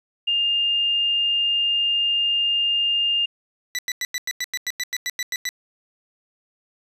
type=tone; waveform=sine; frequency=2813 Hz; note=F7; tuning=12 cents sharp; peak=-18 dBFS; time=0.27-3.26 s; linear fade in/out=10 ms
type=tone bursts; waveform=20% pulse; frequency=1975.5 Hz; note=B6; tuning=in tune; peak=-18 dBFS; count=14; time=3.75-5.49 s; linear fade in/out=0 ms; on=37 ms; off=94 ms
effects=resampled to 32000 Hz + 10-bit